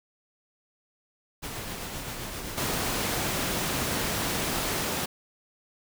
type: noise with tremolo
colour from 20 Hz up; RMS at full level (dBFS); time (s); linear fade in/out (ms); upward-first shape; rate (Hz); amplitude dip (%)
pink; -35; 1.42-4.86; 20; sine; 7.7; 25
type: high-pass noise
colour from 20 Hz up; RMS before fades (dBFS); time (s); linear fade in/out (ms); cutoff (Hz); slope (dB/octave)
pink; -30; 2.57-5.06; 10; 110; 12
effects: none